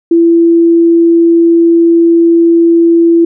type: tone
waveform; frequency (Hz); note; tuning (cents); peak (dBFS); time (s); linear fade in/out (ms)
sine; 335.8; E4; +32; -3; 0.11-3.25; 5
effects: none